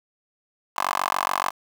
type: tone with high-pass filter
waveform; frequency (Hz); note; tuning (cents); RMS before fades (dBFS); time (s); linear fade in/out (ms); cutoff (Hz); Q
10% pulse; 47; F#1; +28; -25; 0.76-1.51; 20; 970; 7.4
effects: 7-bit